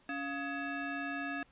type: tone with frequency modulation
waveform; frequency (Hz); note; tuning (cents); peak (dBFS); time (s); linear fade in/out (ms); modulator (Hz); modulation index
sine; 698.5; F5; 0; -35; 0.09-1.43; 2; 979; 1.7
effects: pink hiss -66 dBFS RMS until 1.51 s + resampled to 8000 Hz